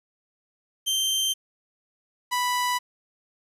sawtooth tone pair in turn, 3136 / 987.8 Hz, G7 / B5, 0 / 0 cents, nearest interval octave + minor sixth, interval 2000 cents, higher first, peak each -19 dBFS, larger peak neither, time 0.86-1.34 / 2.31-2.79 s, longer neither, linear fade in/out 20 ms, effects resampled to 32000 Hz + 9-bit

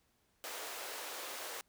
pink high-pass noise, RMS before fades -44 dBFS, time 0.44-1.61 s, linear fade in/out 0 ms, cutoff 430 Hz, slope 24 dB/octave, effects pink hiss -75 dBFS RMS until 1.68 s

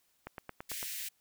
click train, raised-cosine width 0.5 ms, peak -26 dBFS, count 6, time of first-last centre 0.27-0.829 s, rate 8.95 Hz
white high-pass noise, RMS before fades -40 dBFS, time 0.69-1.09 s, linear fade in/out 10 ms, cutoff 1700 Hz, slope 48 dB/octave
effects white hiss -73 dBFS RMS until 1.2 s

